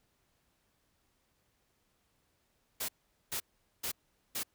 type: noise bursts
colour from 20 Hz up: white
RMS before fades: -36 dBFS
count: 4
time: 2.8-4.434 s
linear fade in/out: 10 ms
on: 86 ms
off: 430 ms
effects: pink hiss -75 dBFS RMS until 4.54 s